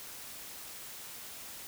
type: silence
effects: white hiss -46 dBFS RMS until 1.67 s